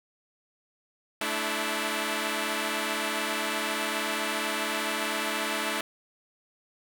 5% pulse chord, A suspended fourth, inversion none, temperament equal with one note detuned, 217.2 / 293.7 / 329.6 Hz, A3 / D4 / E4, -22 / 0 / 0 cents, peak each -21 dBFS, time 1.21-5.81 s, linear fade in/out 2 ms, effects none

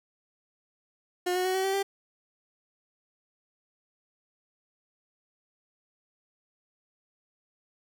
30% pulse tone with pitch steps, 359.2 / 365.9 / 372.7 / 379.7 / 386.8 / 394 Hz, F4 / F#4 / F#4 / F#4 / G4 / G4, +49 / -19 / +13 / +45 / -23 / +9 cents, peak -23 dBFS, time 1.26-1.83 s, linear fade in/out 10 ms, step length 95 ms, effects none

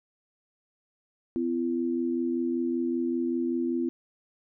sine tone pair together, 253.9 / 339.1 Hz, B3 / E4, +48 / +49 cents, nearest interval perfect fourth, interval 501 cents, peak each -28 dBFS, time 1.36-3.89 s, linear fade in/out 0 ms, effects none

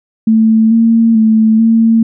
sine tone with pitch steps, 221.7 / 228 / 220.1 / 226.3 Hz, A3 / A#3 / A3 / A3, +13 / -38 / +1 / +49 cents, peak -5 dBFS, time 0.27-2.03 s, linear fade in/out 5 ms, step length 440 ms, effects none

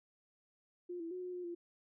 sine tone with pitch steps, 354 / 332 / 364.5 / 361.7 / 357.8 / 344.8 Hz, F4 / E4 / F#4 / F#4 / F4 / F4, +23 / +12 / -26 / -39 / +42 / -22 cents, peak -40 dBFS, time 0.89-1.55 s, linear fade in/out 10 ms, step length 110 ms, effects none

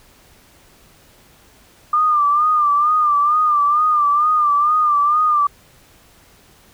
sine tone with vibrato, 1198 Hz, D6, 34 cents sharp, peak -12 dBFS, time 1.93-5.47 s, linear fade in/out 5 ms, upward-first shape sine, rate 2.2 Hz, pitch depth 64 cents each way, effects pink hiss -50 dBFS RMS until 6.73 s

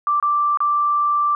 sine tone with dropouts, 1174 Hz, D6, 1 cent flat, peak -15 dBFS, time 0.07-1.35 s, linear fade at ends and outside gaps 1 ms, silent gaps 0.2-0.226 / 0.573-0.604 s, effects none

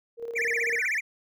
sine tone with tremolo, 466.2 Hz, A#4, in tune, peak -30 dBFS, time 0.17-0.81 s, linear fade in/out 50 ms, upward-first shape square, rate 18 Hz, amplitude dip 50%
triangle tone with vibrato, 2029 Hz, B6, 46 cents sharp, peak -23 dBFS, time 0.35-1.01 s, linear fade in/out 20 ms, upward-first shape sine, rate 16 Hz, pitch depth 290 cents each way
sine tone with exponential growth, 1511 Hz, F#6, 36 cents sharp, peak -30 dBFS, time 0.66-0.86 s, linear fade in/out 1 ms, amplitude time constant 42 ms
effects none

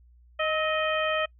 harmonic tone with a mistuned harmonic, 622.3 Hz, D#5, in tune, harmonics 1 / 2 / 3 / 4 / 5, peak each -27 / -30 / -32 / -33 / -34 dBFS, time 0.39-1.26 s, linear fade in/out 10 ms, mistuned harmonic 2, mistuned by +53 cents, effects noise-tail reverb RT60 0.1 s tail -26 dB re dry + added 60 Hz sine -53 dBFS peak until 1.39 s

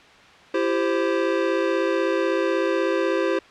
square chord, C major, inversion first, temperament equal with one note detuned, 335.8 / 392 / 523.3 Hz, E4 / G4 / C5, +32 / 0 / 0 cents, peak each -25 dBFS, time 0.54-3.39 s, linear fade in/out 5 ms, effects white hiss -48 dBFS RMS until 3.5 s + low-pass 3000 Hz 12 dB/octave

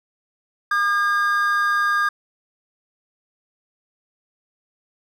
triangle tone pair together, 1210.9 / 1622 Hz, D#6 / G#6, -47 / -41 cents, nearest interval perfect fourth, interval 506 cents, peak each -18 dBFS, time 0.71-2.09 s, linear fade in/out 5 ms, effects none

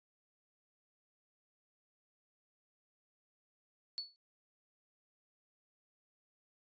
sine tone with exponential decay, 4432 Hz, C#8, 1 cent flat, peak -34 dBFS, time 3.98-4.16 s, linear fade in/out 0 ms, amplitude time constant 39 ms, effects noise-tail reverb RT60 0.1 s tail -26 dB re dry + resampled to 16000 Hz

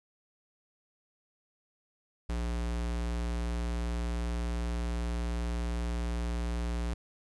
square tone, 58.7 Hz, A#1, 13 cents sharp, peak -31 dBFS, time 2.29-6.94 s, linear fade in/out 5 ms, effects resampled to 22050 Hz + 11-bit

